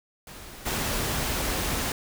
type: noise with level steps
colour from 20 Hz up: pink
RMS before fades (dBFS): -43 / -28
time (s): 0.27-1.92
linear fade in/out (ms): 2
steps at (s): 0.65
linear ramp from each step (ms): 20
effects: none